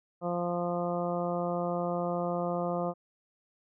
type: harmonic tone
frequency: 174.61 Hz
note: F3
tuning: in tune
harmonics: 1 / 2 / 3 / 4 / 5 / 6 / 7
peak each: -34 / -37 / -33 / -35 / -43 / -42 / -41 dBFS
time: 0.21-2.94 s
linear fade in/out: 50 ms
effects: none